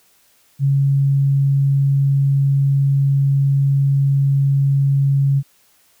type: tone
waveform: sine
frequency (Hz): 138.5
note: C#3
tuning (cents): -1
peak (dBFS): -12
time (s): 0.59-5.43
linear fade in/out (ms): 50
effects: white hiss -56 dBFS RMS until 6 s